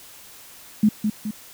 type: tone with echo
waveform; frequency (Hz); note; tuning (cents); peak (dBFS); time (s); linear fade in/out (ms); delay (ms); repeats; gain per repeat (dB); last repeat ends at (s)
sine; 212.7; G#3; +42; -12; 0.83-0.89; 5; 210; 2; -6; 1.31
effects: white hiss -45 dBFS RMS until 1.53 s